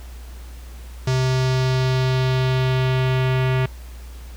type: tone with low-pass filter sweep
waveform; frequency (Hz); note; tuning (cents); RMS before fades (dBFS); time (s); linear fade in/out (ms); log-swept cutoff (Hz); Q
square; 129.6; C3; -16; -19; 1.07-3.66; 5; 5800 to 2600; 1.7
effects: added 60 Hz sine -34 dBFS peak until 4.36 s + pink hiss -47 dBFS RMS until 4.36 s